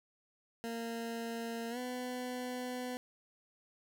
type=tone with pitch glide; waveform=20% pulse; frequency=230.7 to 250.1 Hz; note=A#3 to B3; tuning=-18 to +22 cents; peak=-33 dBFS; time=0.64-2.97 s; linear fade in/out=0 ms; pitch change=+140 cents; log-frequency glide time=1.7-1.78 s; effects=none